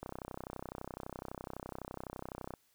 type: click train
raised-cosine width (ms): 1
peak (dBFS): -27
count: 81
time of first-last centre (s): 0.03-2.538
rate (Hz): 31.9
effects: white hiss -72 dBFS RMS until 2.74 s